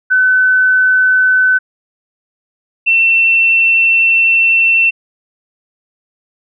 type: tone pair in turn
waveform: sine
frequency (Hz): 1512 / 2694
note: F#6 / E7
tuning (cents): +37 / +37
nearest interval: minor seventh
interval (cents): 1000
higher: second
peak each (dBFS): -7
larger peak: neither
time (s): 0.1-1.59 / 2.86-4.91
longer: second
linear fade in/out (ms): 20
effects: none